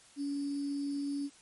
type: tone with sample-and-hold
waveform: sine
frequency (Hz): 283.1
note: C#4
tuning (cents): +37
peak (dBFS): -32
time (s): 0.16-1.3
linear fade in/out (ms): 50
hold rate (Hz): 4900
effects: white hiss -59 dBFS RMS until 1.41 s + MP3 48 kbps